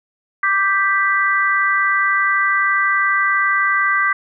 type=chord; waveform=sine; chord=G major; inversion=second; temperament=equal; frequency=1174.7 / 1568 / 1975.5 Hz; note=D6 / G6 / B6; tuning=0 / 0 / 0 cents; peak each=-18 dBFS; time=0.43-4.13 s; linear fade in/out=5 ms; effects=none